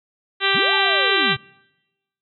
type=harmonic tone; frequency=392 Hz; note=G4; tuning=in tune; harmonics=1 / 2 / 3 / 4 / 5 / 6 / 7 / 8 / 9 / 10; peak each=-26 / -29 / -25 / -23 / -24 / -27 / -25 / -24 / -27 / -25 dBFS; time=0.4-1.37 s; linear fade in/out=50 ms
type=linear two-way sweep; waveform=sine; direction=up then down; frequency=110 to 880 to 110 Hz; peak=-26 dBFS; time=0.54-1.37 s; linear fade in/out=10 ms; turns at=0.74 s
effects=noise-tail reverb RT60 1.0 s tail -24 dB re dry